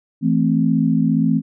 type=chord; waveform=sine; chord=A minor; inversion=second; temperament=equal; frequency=164.81 / 220 / 261.6 Hz; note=E3 / A3 / C4; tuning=0 / 0 / 0 cents; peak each=-18 dBFS; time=0.21-1.42 s; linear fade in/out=50 ms; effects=none